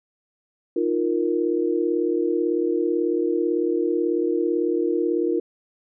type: chord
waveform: sine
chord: Eb suspended second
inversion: none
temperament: equal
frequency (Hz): 311.1 / 349.2 / 466.2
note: Eb4 / F4 / Bb4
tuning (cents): 0 / 0 / 0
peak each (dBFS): -25 / -22 / -25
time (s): 0.76-5.4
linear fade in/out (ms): 5
effects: none